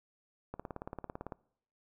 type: click train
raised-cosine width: 1 ms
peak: -26 dBFS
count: 15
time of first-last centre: 0.54-1.322 s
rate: 17.9 Hz
effects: noise-tail reverb RT60 0.7 s tail -24 dB re dry